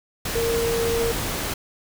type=tone in noise; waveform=sine; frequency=462.5 Hz; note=A#4; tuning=14 cents flat; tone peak=-21 dBFS; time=0.35-1.12 s; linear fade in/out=5 ms; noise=pink; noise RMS=-27 dBFS; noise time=0.25-1.54 s; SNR=+3 dB; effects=none